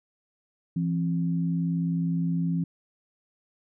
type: tone pair together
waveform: sine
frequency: 168.64 / 267.7 Hz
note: E3 / C4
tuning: +40 / +40 cents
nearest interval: minor sixth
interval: 800 cents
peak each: -24 / -32 dBFS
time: 0.76-2.64 s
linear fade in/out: 5 ms
effects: none